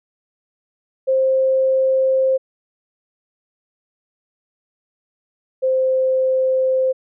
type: tone pair in turn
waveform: sine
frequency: 527 / 521.2 Hz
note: C5 / C5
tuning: +12 / -7 cents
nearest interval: unison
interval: 19 cents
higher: first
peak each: -13 / -14 dBFS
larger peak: first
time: 1.07-2.38 / 5.62-6.93 s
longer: neither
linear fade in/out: 20 ms
effects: none